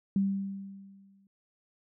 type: tone with exponential decay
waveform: sine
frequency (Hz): 196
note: G3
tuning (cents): 0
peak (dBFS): -22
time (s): 0.16-1.27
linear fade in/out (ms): 2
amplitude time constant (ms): 240
effects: none